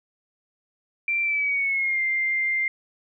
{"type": "tone with pitch glide", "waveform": "sine", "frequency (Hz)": [2355, 2098], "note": ["D7", "C7"], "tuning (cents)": [4, 4], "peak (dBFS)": -21, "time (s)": [1.08, 2.68], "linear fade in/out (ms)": 2, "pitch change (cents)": -200, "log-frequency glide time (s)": [1.22, 2.02], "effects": []}